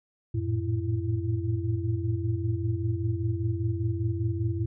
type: tone cluster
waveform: sine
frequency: 90.9 / 110.8 / 115.9 / 334.4 Hz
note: F#2 / A2 / A#2 / E4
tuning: -30 / +13 / -10 / +25 cents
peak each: -30 / -29 / -32 / -34 dBFS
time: 0.34-4.66 s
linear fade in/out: 10 ms
effects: none